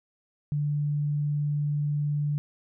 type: tone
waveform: sine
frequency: 146.9 Hz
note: D3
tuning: 1 cent sharp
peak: -24 dBFS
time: 0.52-2.38 s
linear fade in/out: 0 ms
effects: none